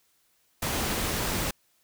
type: tone in noise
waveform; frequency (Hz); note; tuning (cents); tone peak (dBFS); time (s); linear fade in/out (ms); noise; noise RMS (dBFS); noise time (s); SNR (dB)
sine; 220; A3; 0; -36; 0.79-1.04; 5; pink; -29; 0.62-1.51; -10
effects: white hiss -68 dBFS RMS until 1.83 s